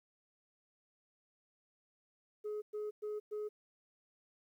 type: tone bursts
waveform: sine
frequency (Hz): 422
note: G#4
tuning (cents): +28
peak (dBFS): -35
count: 4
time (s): 2.44-3.49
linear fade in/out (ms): 20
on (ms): 180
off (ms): 110
effects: tanh soft clip ceiling -36 dBFS + 12-bit